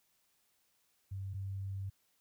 sine tone pair in turn, 96.9 / 97.29 Hz, G2 / G2, -20 / -13 cents, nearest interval unison, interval 7 cents, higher second, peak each -38 / -37 dBFS, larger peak second, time 1.11-1.34 / 1.34-1.9 s, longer second, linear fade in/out 10 ms, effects white hiss -75 dBFS RMS until 2.2 s

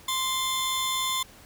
sawtooth tone pair together, 1046.5 / 3517 Hz, C6 / A7, 0 / -1 cents, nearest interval octave + major sixth, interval 2099 cents, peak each -25 dBFS, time 0.08-1.23 s, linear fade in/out 5 ms, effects pink hiss -51 dBFS RMS until 1.45 s

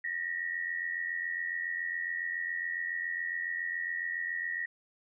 sine tone pair together, 1831.8 / 1919 Hz, A#6 / A#6, -31 / +50 cents, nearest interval minor second, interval 81 cents, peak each -36 / -34 dBFS, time 0.04-4.66 s, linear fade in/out 5 ms, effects none

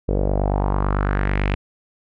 sawtooth tone with low-pass filter sweep, 49 Hz, G1, in tune, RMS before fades -20 dBFS, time 0.08-1.55 s, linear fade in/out 10 ms, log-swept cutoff 470 to 2600 Hz, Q 3, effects none

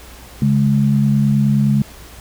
sine tone pair together, 139.62 / 209.2 Hz, C#3 / G#3, +13 / +13 cents, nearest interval perfect fifth, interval 700 cents, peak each -14 dBFS, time 0.42-1.82 s, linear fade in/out 2 ms, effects added 60 Hz sine -40 dBFS peak until 2.2 s + pink hiss -40 dBFS RMS until 2.2 s

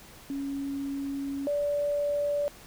sine tone pair in turn, 277.8 / 579.9 Hz, C#4 / D5, +4 / -22 cents, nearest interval octave + minor second, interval 1274 cents, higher second, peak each -30 / -25 dBFS, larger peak second, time 0.3-1.47 / 1.47-2.48 s, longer first, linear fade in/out 0 ms, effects pink hiss -50 dBFS RMS until 2.66 s

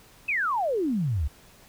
sine exponential sweep, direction down, 2670 to 63.7 Hz, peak -23 dBFS, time 0.28-1.28 s, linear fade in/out 10 ms, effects pink hiss -54 dBFS RMS until 1.68 s

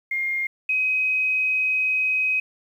sine tone pair in turn, 2124 / 2526 Hz, C7 / D#7, +25 / +26 cents, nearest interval minor third, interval 301 cents, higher second, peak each -22 / -19 dBFS, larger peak second, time 0.11-0.47 / 0.69-2.4 s, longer second, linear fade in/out 5 ms, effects 9-bit

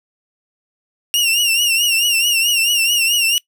sawtooth tone with vibrato, 2794 Hz, F7, in tune, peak -10 dBFS, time 1.14-3.38 s, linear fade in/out 0 ms, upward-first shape triangle, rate 4.6 Hz, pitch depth 97 cents each way, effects noise-tail reverb RT60 0.1 s tail -22 dB re dry

